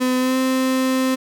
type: tone with pitch glide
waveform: 35% pulse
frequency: 254.2 to 260.4 Hz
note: C4 to C4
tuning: -50 to -8 cents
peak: -15 dBFS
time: 0-1.16 s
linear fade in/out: 20 ms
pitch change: +42 cents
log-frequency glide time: 0.18-0.37 s
effects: none